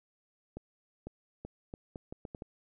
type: accelerating click train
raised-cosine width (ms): 2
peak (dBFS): -28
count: 9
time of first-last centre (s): 0.57-2.421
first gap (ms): 500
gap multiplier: 0.76
effects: none

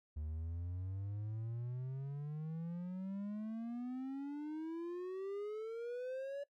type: exponential sweep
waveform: triangle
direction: up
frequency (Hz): 74.6 to 573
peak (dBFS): -38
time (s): 0.16-6.44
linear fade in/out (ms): 10
effects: noise-tail reverb RT60 0.1 s tail -18 dB re dry

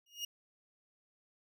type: tone with exponential growth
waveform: 30% pulse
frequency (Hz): 2858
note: F7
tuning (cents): +39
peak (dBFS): -31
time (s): 0.06-0.25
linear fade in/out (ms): 5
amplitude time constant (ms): 41
effects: none

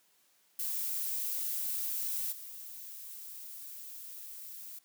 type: noise with level steps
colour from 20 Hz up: violet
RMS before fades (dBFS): -35 / -46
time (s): 0.59-4.79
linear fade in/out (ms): 5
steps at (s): 2.31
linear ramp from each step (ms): 20
effects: white hiss -69 dBFS RMS until 4.84 s + high-pass 150 Hz 12 dB/octave

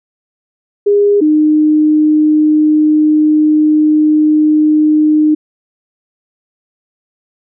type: tone pair in turn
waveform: sine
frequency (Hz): 408.1 / 305.7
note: G#4 / D#4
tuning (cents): -30 / -30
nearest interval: perfect fourth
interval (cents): 500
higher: first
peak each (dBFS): -6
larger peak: neither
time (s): 0.86-1.21 / 1.21-5.35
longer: second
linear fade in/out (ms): 10
effects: none

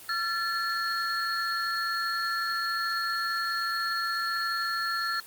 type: tone cluster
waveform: sine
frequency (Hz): 1359 / 1743 / 4314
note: F6 / A6 / C#8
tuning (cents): -48 / -17 / -48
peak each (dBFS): -30 / -31 / -32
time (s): 0.09-5.2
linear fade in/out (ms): 2
effects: white hiss -47 dBFS RMS until 5.26 s + Opus 24 kbps

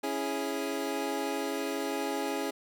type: chord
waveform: 25% pulse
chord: C# minor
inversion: none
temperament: equal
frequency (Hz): 277.2 / 329.6 / 415.3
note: C#4 / E4 / G#4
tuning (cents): 0 / 0 / 0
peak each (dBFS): -31 / -33 / -31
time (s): 0.03-2.51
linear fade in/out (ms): 10
effects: none

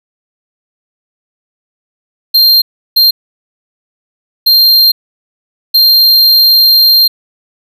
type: tone bursts at uneven times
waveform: square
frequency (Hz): 4186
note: C8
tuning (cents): 0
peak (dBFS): -4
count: 4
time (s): 2.34-2.62 / 2.96-3.11 / 4.46-4.92 / 5.74-7.08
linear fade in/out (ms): 10
effects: none

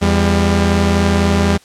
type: tone pair together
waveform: sawtooth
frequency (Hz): 84 / 199.79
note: E2 / G3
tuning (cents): +33 / +33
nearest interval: octave + minor third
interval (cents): 1500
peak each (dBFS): -10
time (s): 0.01-1.58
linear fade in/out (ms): 20
effects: white hiss -47 dBFS RMS until 1.64 s + low-pass 8000 Hz 12 dB/octave

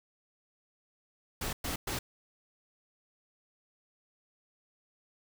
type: noise bursts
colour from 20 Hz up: pink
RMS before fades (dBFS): -35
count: 3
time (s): 1.41-1.99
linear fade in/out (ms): 5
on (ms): 120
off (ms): 110
effects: none

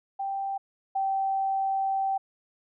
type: tone pair in turn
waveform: sine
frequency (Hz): 784 / 776.3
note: G5 / G5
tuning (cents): 0 / -17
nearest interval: unison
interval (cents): 17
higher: first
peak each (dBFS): -28 / -24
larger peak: second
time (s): 0.19-0.58 / 0.95-2.18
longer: second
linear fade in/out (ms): 10
effects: none

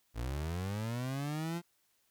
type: linear sweep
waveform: 30% pulse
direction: up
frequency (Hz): 53.7 to 174.61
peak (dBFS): -32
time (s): 0.14-1.62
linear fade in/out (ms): 50
effects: white hiss -74 dBFS RMS until 2.1 s

